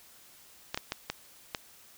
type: clicks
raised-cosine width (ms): 0.2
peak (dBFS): -14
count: 5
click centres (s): 0.745 / 0.775 / 0.921 / 1.1 / 1.548
effects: white hiss -56 dBFS RMS until 1.97 s